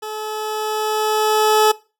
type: tone with level ramp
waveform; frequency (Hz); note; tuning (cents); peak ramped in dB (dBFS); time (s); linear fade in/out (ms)
20% pulse; 430.2; A4; -39; -22 to -6; 0.02-1.72; 10
effects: noise-tail reverb RT60 0.3 s tail -20 dB re dry